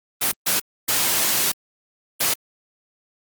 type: noise bursts at uneven times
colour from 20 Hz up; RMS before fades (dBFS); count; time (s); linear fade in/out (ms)
white; -20; 4; 0.21-0.32 / 0.46-0.6 / 0.88-1.52 / 2.2-2.34; 10
effects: high-pass 100 Hz 12 dB/octave + Opus 24 kbps